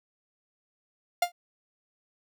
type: tone with exponential decay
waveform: 45% pulse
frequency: 702 Hz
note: F5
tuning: 9 cents sharp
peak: -19 dBFS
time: 1.22-1.32 s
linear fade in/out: 5 ms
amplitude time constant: 20 ms
effects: none